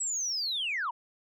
sine linear sweep, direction down, 7902 to 882 Hz, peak -28 dBFS, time 0-0.91 s, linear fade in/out 10 ms, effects tanh soft clip ceiling -25 dBFS

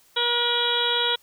harmonic tone with a mistuned harmonic, 478.3 Hz, A#4, 44 cents sharp, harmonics 1 / 2 / 3 / 4 / 5 / 6 / 7 / 8, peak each -29 / -29 / -29 / -36 / -36 / -33 / -24 / -27 dBFS, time 0.16-1.16 s, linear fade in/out 10 ms, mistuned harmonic 6, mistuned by +38 cents, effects white hiss -58 dBFS RMS until 1.22 s

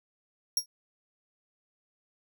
sawtooth tone with exponential decay, 5600 Hz, F8, 4 cents sharp, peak -18 dBFS, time 0.57-0.66 s, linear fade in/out 2 ms, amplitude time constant 18 ms, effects none

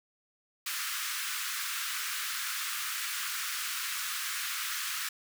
pink high-pass noise, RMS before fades -35 dBFS, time 0.66-5.09 s, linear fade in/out 5 ms, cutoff 1200 Hz, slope 48 dB/octave, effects none

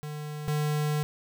square tone pair in turn, 150 / 150 Hz, D3 / D3, +37 / +37 cents, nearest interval unison, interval 0 cents, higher neither, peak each -35 / -26 dBFS, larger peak second, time 0.03-0.48 / 0.48-1.03 s, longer second, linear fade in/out 0 ms, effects none

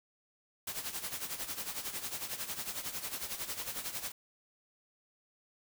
white noise with tremolo, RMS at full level -37 dBFS, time 0.67-4.12 s, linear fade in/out 5 ms, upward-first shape sine, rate 11 Hz, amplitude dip 70%, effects none

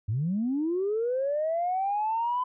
sine linear sweep, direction up, 96 to 1014 Hz, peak -24 dBFS, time 0.08-2.44 s, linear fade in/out 10 ms, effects tanh soft clip ceiling -20 dBFS

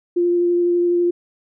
sine tone with vibrato, 349.2 Hz, F4, in tune, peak -14 dBFS, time 0.16-1.11 s, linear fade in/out 10 ms, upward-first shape sine, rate 12 Hz, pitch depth 10 cents each way, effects none

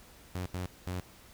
sawtooth tone bursts at uneven times, 90.8 Hz, F#2, 32 cents flat, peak -30 dBFS, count 3, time 0.35-0.46 / 0.54-0.66 / 0.87-1 s, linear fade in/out 0 ms, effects added 60 Hz sine -65 dBFS peak until 1.33 s + pink hiss -56 dBFS RMS until 1.33 s

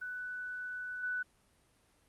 sine tone with level steps, 1490 Hz, F#6, 12 cents sharp, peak -38 / -33 dBFS, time 0.01-1.23 s, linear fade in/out 10 ms, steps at 1.03 s, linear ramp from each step 5 ms, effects pink hiss -69 dBFS RMS until 2.08 s + Opus 32 kbps

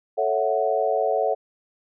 sine chord, F# minor seventh, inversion first, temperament equal, 440 / 554.4 / 659.3 / 740 Hz, A4 / C#5 / E5 / F#5, 0 / 0 / 0 / 0 cents, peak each -25 dBFS, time 0.17-1.35 s, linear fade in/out 20 ms, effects none

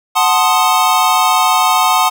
square chord, F# diminished seventh, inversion none, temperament equal, 740 / 880 / 1046.5 / 1244.5 Hz, F#5 / A5 / C6 / Eb6, 0 / 0 / 0 / 0 cents, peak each -16 dBFS, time 0.15-2.1 s, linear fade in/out 20 ms, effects none

